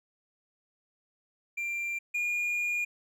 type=tone pair in turn; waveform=triangle; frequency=2373 / 2428 Hz; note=D7 / D#7; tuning=+17 / -43 cents; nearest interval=unison; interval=40 cents; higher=second; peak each=-29 / -26 dBFS; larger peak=second; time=1.57-1.99 / 2.14-2.85 s; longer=second; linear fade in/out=10 ms; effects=none